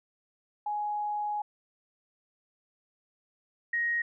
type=tone pair in turn; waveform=sine; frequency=835 / 1878.5 Hz; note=G#5 / A#6; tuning=+9 / +13 cents; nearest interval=octave + major second; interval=1404 cents; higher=second; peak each=-29 / -26 dBFS; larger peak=second; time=0.66-1.42 / 3.73-4.02 s; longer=first; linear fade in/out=5 ms; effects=none